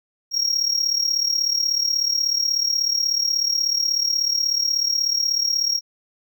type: tone with amplitude modulation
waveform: triangle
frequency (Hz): 5588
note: F8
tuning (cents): 0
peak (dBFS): -14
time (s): 0.31-5.81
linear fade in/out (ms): 50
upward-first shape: sine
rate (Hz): 36.4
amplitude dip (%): 75
effects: none